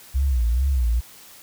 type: tone with vibrato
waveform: sine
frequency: 62.8 Hz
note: B1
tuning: 30 cents sharp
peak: -17 dBFS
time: 0.14-1.01 s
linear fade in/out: 20 ms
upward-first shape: sine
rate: 2.3 Hz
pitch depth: 170 cents each way
effects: white hiss -46 dBFS RMS until 1.42 s